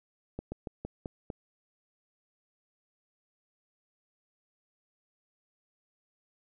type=slowing click train; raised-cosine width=2 ms; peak=-23 dBFS; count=6; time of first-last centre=0.39-1.302 s; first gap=130 ms; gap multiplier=1.17; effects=none